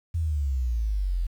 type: exponential sweep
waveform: sine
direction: down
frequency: 85.5 to 41.2 Hz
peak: -23 dBFS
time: 0.14-1.27 s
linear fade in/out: 10 ms
effects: 9-bit